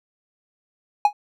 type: tone with exponential decay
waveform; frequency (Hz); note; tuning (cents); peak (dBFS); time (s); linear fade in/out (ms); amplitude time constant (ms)
triangle; 830.6; G#5; 0; -6; 1.05-1.13; 2; 17
effects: none